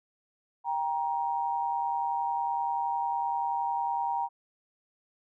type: tone pair together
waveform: sine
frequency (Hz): 790 / 940.7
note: G5 / A#5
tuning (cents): +13 / +15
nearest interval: minor third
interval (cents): 302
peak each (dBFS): -31 / -29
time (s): 0.64-4.29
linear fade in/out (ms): 50
effects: none